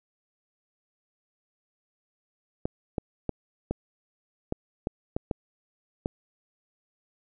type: clicks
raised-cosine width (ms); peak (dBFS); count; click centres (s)
2; -14; 9; 2.655 / 2.982 / 3.293 / 3.71 / 4.524 / 4.871 / 5.165 / 5.312 / 6.059
effects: none